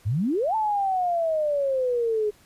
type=exponential two-way sweep; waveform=sine; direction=up then down; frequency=92 to 890 to 414 Hz; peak=-21 dBFS; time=0.05-2.31 s; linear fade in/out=20 ms; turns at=0.55 s; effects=pink hiss -56 dBFS RMS until 2.45 s + resampled to 32000 Hz